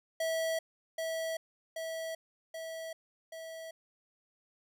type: tone with echo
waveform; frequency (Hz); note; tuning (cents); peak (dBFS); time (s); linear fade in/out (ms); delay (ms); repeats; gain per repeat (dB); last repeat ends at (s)
square; 650; E5; -24; -31; 0.2-0.59; 5; 780; 4; -3; 3.71
effects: none